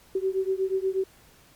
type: beating tone pair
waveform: sine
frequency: 378.1 / 386.4 Hz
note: F#4 / G4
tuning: +38 / -25 cents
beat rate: 8.3 Hz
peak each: -26 / -27 dBFS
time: 0.15-1.04 s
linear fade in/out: 5 ms
effects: pink hiss -56 dBFS RMS until 1.55 s + MP3 96 kbps